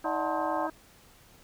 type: chord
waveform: sine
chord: D dominant seventh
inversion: none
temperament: just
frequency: 587.3 / 734.2 / 881 / 1057.2 Hz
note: D5 / F#5 / A5 / C6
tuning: 0 / -14 / +2 / +18 cents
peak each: -34 dBFS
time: 0.04-0.68 s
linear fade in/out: 20 ms
type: harmonic tone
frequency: 317.5 Hz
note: D#4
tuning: 35 cents sharp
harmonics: 1 / 2 / 3 / 4 / 5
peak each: -35 / -38 / -40 / -41 / -42 dBFS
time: 0.04-0.7 s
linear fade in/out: 5 ms
effects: pink hiss -57 dBFS RMS until 1.43 s